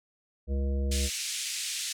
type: harmonic tone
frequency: 68.5 Hz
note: C#2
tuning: 20 cents flat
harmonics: 1 / 3 / 5 / 7 / 9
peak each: -26 / -37 / -43 / -40 / -46 dBFS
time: 0.47-1.1 s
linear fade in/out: 50 ms
type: band-pass noise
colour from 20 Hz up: white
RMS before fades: -34 dBFS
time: 0.91-1.93 s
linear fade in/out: 10 ms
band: 2200 to 8800 Hz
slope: 24 dB/octave
effects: none